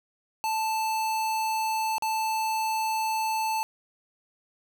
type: tone with dropouts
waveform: square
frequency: 880 Hz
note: A5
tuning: in tune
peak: -26 dBFS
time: 0.44-3.63 s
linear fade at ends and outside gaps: 0 ms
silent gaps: 1.982-2.023 s
effects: 9-bit